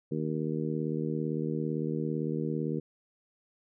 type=harmonic tone; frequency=77.78 Hz; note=D#2; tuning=in tune; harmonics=2 / 3 / 4 / 5 / 6; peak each=-33 / -35 / -36 / -37 / -38 dBFS; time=0.11-2.8 s; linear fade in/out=10 ms; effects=none